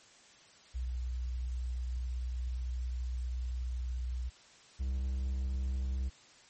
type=tone pair in turn; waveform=sine / triangle; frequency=61.74 / 65 Hz; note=B1 / C2; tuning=0 / -11 cents; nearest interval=minor second; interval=89 cents; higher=second; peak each=-33 / -29 dBFS; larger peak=second; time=0.74-4.3 / 4.79-6.1 s; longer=first; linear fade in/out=20 ms; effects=white hiss -59 dBFS RMS until 6.49 s + MP3 32 kbps